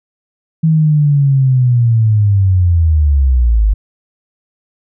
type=linear sweep; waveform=sine; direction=down; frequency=162.1 to 49 Hz; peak=-7 dBFS; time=0.63-3.74 s; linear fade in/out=10 ms; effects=none